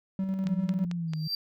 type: tone with tremolo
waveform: triangle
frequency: 191.3 Hz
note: G3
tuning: 42 cents flat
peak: -24 dBFS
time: 0.19-0.85 s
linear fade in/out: 2 ms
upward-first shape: square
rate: 10 Hz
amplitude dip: 35%
type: tone with pitch glide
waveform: sine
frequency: 174.61 to 156.46 Hz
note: F3 to D#3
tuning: 0 to +10 cents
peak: -29 dBFS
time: 0.45-1.28 s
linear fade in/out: 10 ms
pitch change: -190 cents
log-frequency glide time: 0.94-1.16 s
type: click train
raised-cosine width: 0.2 ms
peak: -22 dBFS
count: 4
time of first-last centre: 0.47-1.135 s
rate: 4.51 Hz
type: tone with exponential growth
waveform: triangle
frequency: 4699 Hz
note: D8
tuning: in tune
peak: -24 dBFS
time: 1.08-1.35 s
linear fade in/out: 2 ms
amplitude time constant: 58 ms
effects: none